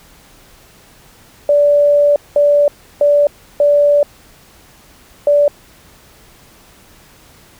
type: tone bursts at uneven times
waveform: sine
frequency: 581 Hz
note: D5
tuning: 19 cents flat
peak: -7 dBFS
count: 5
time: 1.49-2.16 / 2.36-2.68 / 3.01-3.27 / 3.6-4.03 / 5.27-5.48 s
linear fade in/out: 2 ms
effects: pink hiss -45 dBFS RMS until 7.59 s